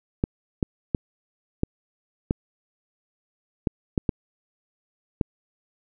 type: clicks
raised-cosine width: 3 ms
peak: -8 dBFS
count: 9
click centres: 0.239 / 0.628 / 0.948 / 1.634 / 2.309 / 3.672 / 3.978 / 4.092 / 5.212 s
effects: none